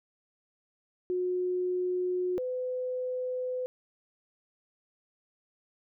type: tone pair in turn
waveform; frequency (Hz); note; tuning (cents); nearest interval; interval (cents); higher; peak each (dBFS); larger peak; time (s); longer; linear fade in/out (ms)
sine; 362.8 / 505.6; F#4 / B4; -34 / +41; tritone; 575; second; -27 / -30; first; 1.1-2.38 / 2.38-3.66; neither; 0
effects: none